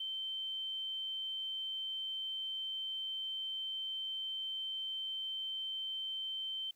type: tone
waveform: sine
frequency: 3103 Hz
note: G7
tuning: 18 cents flat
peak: -37 dBFS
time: 0-6.71 s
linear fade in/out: 5 ms
effects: white hiss -73 dBFS RMS until 6.75 s